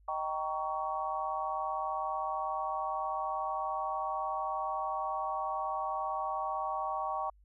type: chord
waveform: sine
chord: Eb dominant seventh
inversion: none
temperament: just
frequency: 622.3 / 777.8 / 933.4 / 1120.1 Hz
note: Eb5 / G5 / Bb5 / Db6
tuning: 0 / -14 / +2 / +18 cents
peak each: -40 / -36 / -39 / -36 dBFS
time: 0.08-7.3 s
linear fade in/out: 5 ms
effects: added 50 Hz sine -59 dBFS peak until 7.44 s